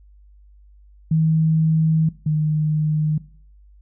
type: tone pair in turn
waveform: sine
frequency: 159.1 / 153.49 Hz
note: D#3 / D#3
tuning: +39 / -23 cents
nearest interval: minor second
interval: 62 cents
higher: first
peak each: -14 / -16 dBFS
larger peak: first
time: 1.11-2.09 / 2.26-3.18 s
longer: first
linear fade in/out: 5 ms
effects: noise-tail reverb RT60 0.5 s tail -19 dB re dry + added 50 Hz sine -46 dBFS peak until 3.81 s